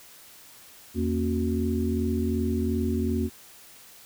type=tone cluster; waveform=sine; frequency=82.9 / 230.3 / 273 / 368.1 Hz; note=E2 / A#3 / C#4 / F#4; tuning=+10 / -21 / -26 / -9 cents; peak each=-28 / -27 / -31 / -31 dBFS; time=0.94-3.3 s; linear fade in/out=50 ms; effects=white hiss -50 dBFS RMS until 4.05 s